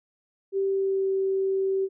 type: tone with pitch glide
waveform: sine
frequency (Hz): 390 to 385.5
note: G4 to G4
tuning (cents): -9 to -29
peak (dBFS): -22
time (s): 0.52-1.89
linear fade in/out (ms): 50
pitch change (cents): -20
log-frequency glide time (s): 0.64-1.1
effects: none